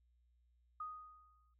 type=tone with exponential decay; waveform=sine; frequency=1244 Hz; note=D#6; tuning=1 cent flat; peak=-40 dBFS; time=0.8-1.54 s; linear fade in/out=5 ms; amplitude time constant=160 ms; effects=added 60 Hz sine -70 dBFS peak until 1.59 s